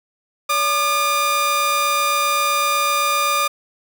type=tone pair together; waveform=sawtooth; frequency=570 / 1207.8 Hz; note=C#5 / D6; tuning=+48 / +48 cents; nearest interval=octave + minor second; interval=1300 cents; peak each=-22 / -13 dBFS; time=0.49-3.48 s; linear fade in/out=10 ms; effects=none